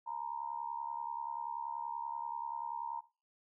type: tone with amplitude modulation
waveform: sine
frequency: 934 Hz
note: A#5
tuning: 3 cents sharp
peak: -34 dBFS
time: 0.06-3.01 s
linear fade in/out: 20 ms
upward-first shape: sine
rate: 70.4 Hz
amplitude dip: 80%
effects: noise-tail reverb RT60 0.3 s tail -17 dB re dry